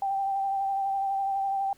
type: tone with vibrato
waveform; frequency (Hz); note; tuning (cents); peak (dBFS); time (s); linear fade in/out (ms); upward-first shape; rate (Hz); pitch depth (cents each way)
sine; 784; G5; 0; -25; 0.02-1.73; 2; sine; 12; 21
effects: pink hiss -61 dBFS RMS until 1.77 s